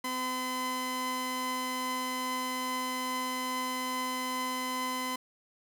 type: tone pair together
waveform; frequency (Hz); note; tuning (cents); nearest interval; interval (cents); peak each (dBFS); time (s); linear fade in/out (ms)
sawtooth; 255.2 / 1018.4; C4 / C6; -43 / -47; 2 octaves; 2396; -33 / -29; 0.04-5.16; 5
effects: none